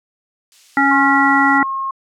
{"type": "noise", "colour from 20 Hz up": "violet", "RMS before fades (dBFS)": -34, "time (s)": [0.52, 1.58], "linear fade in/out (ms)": 0}
{"type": "harmonic tone", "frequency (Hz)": 277.2, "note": "C#4", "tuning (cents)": 0, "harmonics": [1, 3, 5, 7], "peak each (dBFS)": [-16, -16, -16, -16], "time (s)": [0.77, 1.63], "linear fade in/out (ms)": 2}
{"type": "tone", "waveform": "sine", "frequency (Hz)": 1077, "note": "C6", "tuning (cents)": 50, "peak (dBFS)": -19, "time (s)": [0.91, 1.91], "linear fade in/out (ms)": 5}
{"effects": ["low-pass 5000 Hz 12 dB/octave"]}